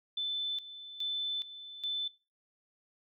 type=tone with tremolo; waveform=sine; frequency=3520 Hz; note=A7; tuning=in tune; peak=-31 dBFS; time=0.17-2.08 s; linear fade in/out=5 ms; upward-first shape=square; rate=1.2 Hz; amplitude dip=75%; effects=noise-tail reverb RT60 0.3 s tail -20 dB re dry